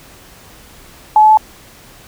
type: tone with pitch steps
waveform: sine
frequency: 856 / 861.5 / 866.9 Hz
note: A5 / A5 / A5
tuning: -48 / -37 / -26 cents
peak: -4 dBFS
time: 1.16-1.373 s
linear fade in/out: 2 ms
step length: 71 ms
effects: pink hiss -41 dBFS RMS until 2.07 s